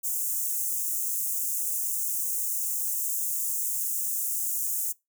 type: high-pass noise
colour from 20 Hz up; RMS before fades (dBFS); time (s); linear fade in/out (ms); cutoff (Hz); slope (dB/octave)
white; -29; 0.03-4.93; 20; 6500; 48
effects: noise-tail reverb RT60 0.2 s tail -23 dB re dry